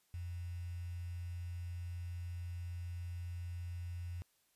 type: tone with quantisation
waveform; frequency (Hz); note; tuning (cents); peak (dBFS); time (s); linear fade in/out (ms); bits
sine; 87.31; F2; 0; -40; 0.14-4.22; 0; 10
effects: white hiss -75 dBFS RMS until 4.55 s + resampled to 32000 Hz